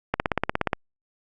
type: click train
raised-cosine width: 0.5 ms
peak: -6 dBFS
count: 11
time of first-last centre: 0.14-0.732 s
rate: 16.9 Hz
effects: Opus 48 kbps